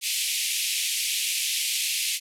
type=band-pass noise; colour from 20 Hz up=pink; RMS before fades=-27 dBFS; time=0.01-2.2 s; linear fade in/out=50 ms; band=2300 to 13000 Hz; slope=48 dB/octave; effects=none